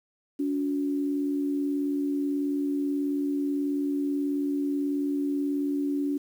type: tone pair together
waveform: sine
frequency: 285.2 / 363.6 Hz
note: C#4 / F#4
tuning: +49 / -30 cents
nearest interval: major third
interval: 421 cents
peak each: -25 / -35 dBFS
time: 0.39-6.18 s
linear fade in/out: 10 ms
effects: 9-bit